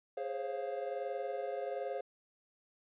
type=chord; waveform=triangle; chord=Db major seventh; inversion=second; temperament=equal with one note detuned; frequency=415.3 / 523.3 / 544.5 / 698.5 Hz; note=Ab4 / C5 / Db5 / F5; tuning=0 / 0 / -31 / 0 cents; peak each=-40 / -40 / -39 / -40 dBFS; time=0.17-2.01 s; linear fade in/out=5 ms; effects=resampled to 8000 Hz